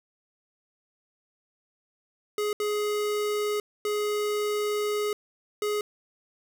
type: tone bursts at uneven times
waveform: square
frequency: 418.2 Hz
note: G#4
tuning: 12 cents sharp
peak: -26 dBFS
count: 4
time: 2.38-2.53 / 2.6-3.6 / 3.85-5.13 / 5.62-5.81 s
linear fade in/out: 2 ms
effects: none